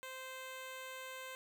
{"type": "tone", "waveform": "10% pulse", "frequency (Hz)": 520, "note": "C5", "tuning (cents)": -11, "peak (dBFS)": -37, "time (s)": [0.03, 1.35], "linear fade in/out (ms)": 0, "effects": []}